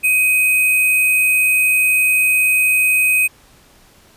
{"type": "tone with sample-and-hold", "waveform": "sine", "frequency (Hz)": 2511, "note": "D#7", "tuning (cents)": 15, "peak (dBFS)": -11, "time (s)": [0.03, 3.28], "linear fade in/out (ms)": 20, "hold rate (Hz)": 11025, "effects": ["pink hiss -49 dBFS RMS until 4.16 s", "resampled to 32000 Hz"]}